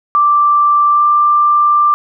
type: tone with pitch glide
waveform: sine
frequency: 1174.7 to 1183.6 Hz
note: D6 to D6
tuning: 0 to +13 cents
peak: -7 dBFS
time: 0.15-1.94 s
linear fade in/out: 0 ms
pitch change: +13 cents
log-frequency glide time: 0.91-1.04 s
effects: none